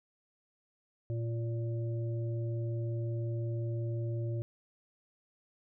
harmonic tone, 115.7 Hz, A#2, 13 cents flat, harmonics 1 / 3 / 5, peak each -32 / -42 / -46 dBFS, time 1.1-4.42 s, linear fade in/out 0 ms, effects none

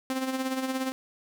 sawtooth tone with tremolo, 262 Hz, C4, 2 cents sharp, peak -22 dBFS, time 0.1-0.92 s, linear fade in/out 0 ms, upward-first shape sine, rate 17 Hz, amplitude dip 55%, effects none

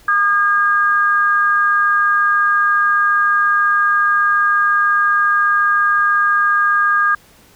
sine tone pair together, 1217.6 / 1624 Hz, D#6 / G#6, -38 / -39 cents, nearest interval perfect fourth, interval 499 cents, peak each -14 dBFS, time 0.08-7.15 s, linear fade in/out 5 ms, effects pink hiss -48 dBFS RMS until 7.55 s

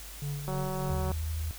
triangle tone with tremolo, 143.7 Hz, D3, 37 cents flat, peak -29 dBFS, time 0.22-1.11 s, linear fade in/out 2 ms, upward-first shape sine, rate 3.4 Hz, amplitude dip 50%
click train, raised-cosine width 1 ms, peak -23 dBFS, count 120, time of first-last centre 0.48-1.116 s, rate 187 Hz
sine tone with vibrato, 79.3 Hz, D#2, 33 cents sharp, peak -30 dBFS, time 0.9-1.51 s, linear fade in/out 0 ms, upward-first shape square, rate 13 Hz, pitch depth 22 cents each way
effects added 50 Hz sine -45 dBFS peak until 1.58 s + white hiss -46 dBFS RMS until 1.58 s

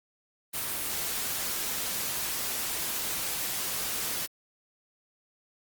white noise, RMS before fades -32 dBFS, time 0.53-4.27 s, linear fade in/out 20 ms, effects Opus 32 kbps

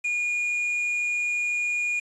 triangle tone with quantisation, 2438 Hz, D#7, 36 cents flat, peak -22 dBFS, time 0.04-2 s, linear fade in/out 10 ms, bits 7, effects resampled to 24000 Hz

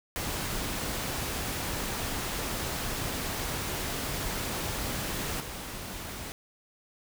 pink noise with level steps, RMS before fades -33 / -39 dBFS, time 0.16-6.32 s, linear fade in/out 0 ms, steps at 5.4 s, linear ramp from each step 2 ms, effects none

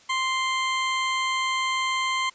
20% pulse tone, 1046.5 Hz, C6, in tune, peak -18 dBFS, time 0.09-2.3 s, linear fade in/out 10 ms, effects white hiss -54 dBFS RMS until 2.34 s + resampled to 16000 Hz

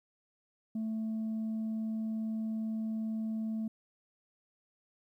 sine tone, 220.6 Hz, A3, 5 cents sharp, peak -30 dBFS, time 0.75-3.68 s, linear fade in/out 5 ms, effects tanh soft clip ceiling -31 dBFS + 12-bit

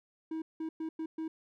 triangle tone bursts at uneven times, 320 Hz, D#4, 49 cents sharp, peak -32 dBFS, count 5, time 0.31-0.42 / 0.6-0.69 / 0.8-0.89 / 0.99-1.06 / 1.18-1.28 s, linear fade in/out 5 ms, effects none

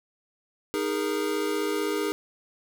square chord, D# suspended fourth, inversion none, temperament equal with one note detuned, 311.1 / 410.5 / 466.2 Hz, D#4 / G#4 / A#4, 0 / -20 / 0 cents, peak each -31 / -29 / -33 dBFS, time 0.74-2.12 s, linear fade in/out 0 ms, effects 10-bit

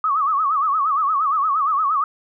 sine tone with vibrato, 1192 Hz, D6, 25 cents sharp, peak -16 dBFS, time 0.04-2.04 s, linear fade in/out 2 ms, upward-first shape sine, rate 8.6 Hz, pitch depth 150 cents each way, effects none

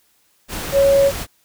sine tone in noise, 554.4 Hz, C#5, in tune, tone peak -10 dBFS, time 0.72-1.12 s, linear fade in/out 50 ms, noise pink, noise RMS -27 dBFS, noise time 0.48-1.27 s, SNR +14 dB, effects white hiss -60 dBFS RMS until 1.44 s

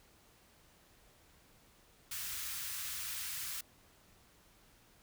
white band-stop noise, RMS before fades -41 dBFS, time 2.11-3.61 s, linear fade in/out 5 ms, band 120 to 1200 Hz, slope 24 dB/octave, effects pink hiss -65 dBFS RMS until 5.02 s

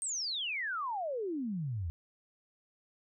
sine exponential sweep, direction down, 8690 to 77.78 Hz, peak -33 dBFS, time 0.02-1.9 s, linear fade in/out 0 ms, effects none

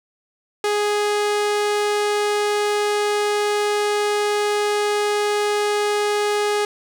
sawtooth tone, 415.3 Hz, G#4, in tune, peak -14 dBFS, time 0.64-6.65 s, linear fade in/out 2 ms, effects low-pass 9000 Hz 12 dB/octave + 7-bit

